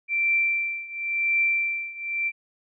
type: tone with tremolo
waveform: sine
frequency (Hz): 2349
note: D7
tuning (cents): 0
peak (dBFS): -18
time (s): 0.08-2.32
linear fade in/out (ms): 50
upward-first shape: triangle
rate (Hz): 0.94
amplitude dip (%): 90
effects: none